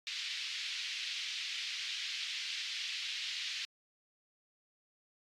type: band-pass noise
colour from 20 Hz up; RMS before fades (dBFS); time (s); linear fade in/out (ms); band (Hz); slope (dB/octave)
pink; -40; 0.07-3.65; 0; 2500 to 4700; 24
effects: AAC 64 kbps